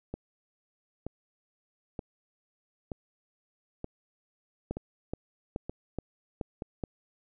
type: two click trains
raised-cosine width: 2 ms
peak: -19 / -22 dBFS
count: 6 / 8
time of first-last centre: 4.71-6.838 / 0.14-6.621 s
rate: 2.35 / 1.08 Hz
effects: none